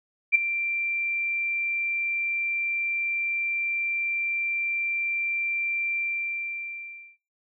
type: tone with ADSR envelope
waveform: sine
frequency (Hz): 2359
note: D7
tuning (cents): +7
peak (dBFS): -12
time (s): 0.32-7.17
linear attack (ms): 31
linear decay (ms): 9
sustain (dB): -13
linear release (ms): 1200
effects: noise-tail reverb RT60 0.3 s tail -17 dB re dry